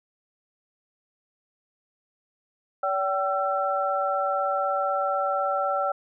sine tone cluster, 571 / 770 / 1342 Hz, D5 / G5 / E6, -49 / -31 / +31 cents, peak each -27 dBFS, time 2.83-5.92 s, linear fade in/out 5 ms, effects none

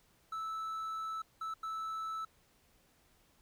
triangle tone bursts at uneven times, 1312 Hz, E6, 9 cents flat, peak -35 dBFS, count 3, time 0.32-1.22 / 1.41-1.54 / 1.63-2.25 s, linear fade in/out 5 ms, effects pink hiss -69 dBFS RMS until 3.41 s

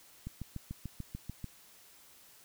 click train, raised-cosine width 5 ms, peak -27 dBFS, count 9, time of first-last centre 0.27-1.443 s, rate 6.82 Hz, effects white hiss -59 dBFS RMS until 2.44 s

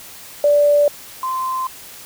sine tone pair in turn, 583 / 1038.8 Hz, D5 / C6, -13 / -13 cents, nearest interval minor seventh, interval 1000 cents, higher second, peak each -10 / -19 dBFS, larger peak first, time 0.44-0.88 / 1.23-1.67 s, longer neither, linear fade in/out 2 ms, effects white hiss -38 dBFS RMS until 2.05 s

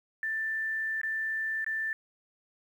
sine tone with dropouts, 1772 Hz, A6, 12 cents sharp, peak -29 dBFS, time 0.23-1.93 s, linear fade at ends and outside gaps 1 ms, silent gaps 1.015-1.033 / 1.645-1.664 s, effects 10-bit

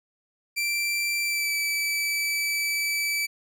sawtooth tone with pitch glide, 2349 to 2309 Hz, D7 to D7, 0 to -30 cents, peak -21 dBFS, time 0.56-3.27 s, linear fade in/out 20 ms, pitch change -30 cents, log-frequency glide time 1.22-1.53 s, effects none

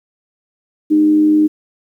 sine tone with frequency modulation, 306.6 Hz, D#4, 25 cents flat, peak -8 dBFS, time 0.9-1.48 s, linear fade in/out 20 ms, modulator 92 Hz, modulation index 0.23, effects 8-bit

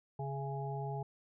harmonic tone with a mistuned harmonic, 138.59 Hz, C#3, in tune, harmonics 1 / 3 / 5 / 6, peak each -38 / -44 / -47 / -43 dBFS, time 0.19-1.03 s, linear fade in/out 5 ms, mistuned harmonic 5, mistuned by -39 cents, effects none

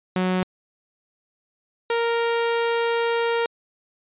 sawtooth tone pair in turn, 184.3 / 465.6 Hz, F#3 / A#4, -7 / -2 cents, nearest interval octave + major third, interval 1605 cents, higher second, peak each -16 dBFS, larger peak neither, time 0.16-0.43 / 1.9-3.46 s, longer second, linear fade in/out 2 ms, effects resampled to 8000 Hz

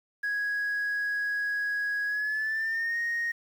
sine tone with pitch glide, 1661.2 to 1864.6 Hz, G#6 to A#6, 0 to 0 cents, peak -25 dBFS, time 0.23-3.32 s, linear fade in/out 10 ms, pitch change +200 cents, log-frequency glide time 2.06-2.98 s, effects tanh soft clip ceiling -25 dBFS + 9-bit

